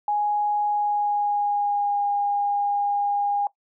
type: tone with pitch glide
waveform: sine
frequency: 830.6 to 813.5 Hz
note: G#5 to G#5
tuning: 0 to -36 cents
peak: -20 dBFS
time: 0.08-3.47 s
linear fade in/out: 2 ms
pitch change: -36 cents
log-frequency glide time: 0.66-2.05 s
effects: noise-tail reverb RT60 0.1 s tail -18 dB re dry